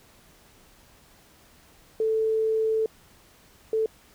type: tone bursts at uneven times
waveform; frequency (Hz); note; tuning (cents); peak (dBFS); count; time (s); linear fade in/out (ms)
sine; 441; A4; +4; -21; 2; 2-2.86 / 3.73-3.86; 2
effects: pink hiss -56 dBFS RMS until 4.14 s